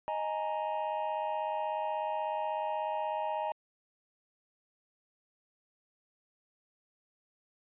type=chord; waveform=triangle; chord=D# suspended fourth; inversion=none; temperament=equal with one note detuned; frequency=622.3 / 835.9 / 932.3 Hz; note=D#5 / G#5 / A#5; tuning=0 / +11 / 0 cents; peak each=-34 dBFS; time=0.08-3.52 s; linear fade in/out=0 ms; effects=resampled to 8000 Hz